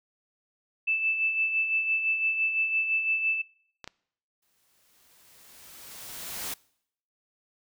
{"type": "tone with tremolo", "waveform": "sine", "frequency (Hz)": 2637, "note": "E7", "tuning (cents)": 0, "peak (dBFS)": -22, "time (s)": [0.87, 3.42], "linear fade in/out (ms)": 10, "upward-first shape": "sine", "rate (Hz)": 5.9, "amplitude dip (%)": 55}
{"type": "clicks", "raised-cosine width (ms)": 0.2, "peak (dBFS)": -21, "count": 2, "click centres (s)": [3.843, 3.876]}
{"type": "noise with exponential growth", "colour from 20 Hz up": "white", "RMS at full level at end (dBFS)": -33, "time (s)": [4.42, 6.54], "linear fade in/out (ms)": 5, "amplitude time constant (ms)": 460}
{"effects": ["noise-tail reverb RT60 0.7 s tail -24 dB re dry"]}